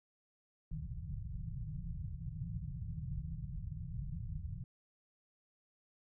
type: low-pass noise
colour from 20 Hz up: white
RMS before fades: -42 dBFS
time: 0.71-4.64 s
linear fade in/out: 2 ms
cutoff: 170 Hz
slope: 96 dB/octave
effects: none